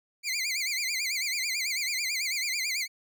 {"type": "tone with vibrato", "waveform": "20% pulse", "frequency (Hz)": 2217, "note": "C#7", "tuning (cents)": 0, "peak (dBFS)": -23, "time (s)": [0.23, 2.88], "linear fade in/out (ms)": 50, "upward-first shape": "sine", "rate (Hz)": 9.1, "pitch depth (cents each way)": 160, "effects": []}